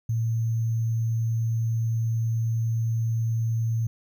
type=tone with sample-and-hold; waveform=sine; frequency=113.7 Hz; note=A#2; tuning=43 cents flat; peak=-22 dBFS; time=0.09-3.87 s; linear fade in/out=5 ms; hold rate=6300 Hz; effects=none